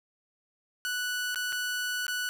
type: tone with dropouts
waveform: sawtooth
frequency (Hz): 1480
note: F#6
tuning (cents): 0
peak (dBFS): -26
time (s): 0.85-2.29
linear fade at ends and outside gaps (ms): 0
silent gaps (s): 1.346-1.358 / 1.523-1.527 / 2.067-2.081
effects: none